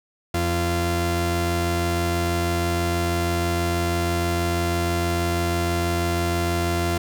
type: tone pair together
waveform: sawtooth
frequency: 86.2 / 344.8 Hz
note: F2 / F4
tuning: -22 / -22 cents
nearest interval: 2 octaves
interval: 2400 cents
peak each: -19 dBFS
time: 0.34-6.98 s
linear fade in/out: 5 ms
effects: none